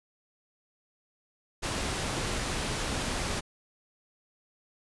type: low-pass noise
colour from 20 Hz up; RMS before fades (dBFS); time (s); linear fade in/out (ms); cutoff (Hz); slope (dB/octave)
pink; -32; 1.62-3.41; 20; 10000; 12
effects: resampled to 24000 Hz